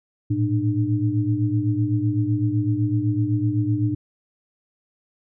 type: tone cluster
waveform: sine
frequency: 108.3 / 116.2 / 300 Hz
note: A2 / A#2 / D4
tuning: -27 / -5 / +37 cents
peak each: -23 dBFS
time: 0.3-3.95 s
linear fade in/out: 10 ms
effects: none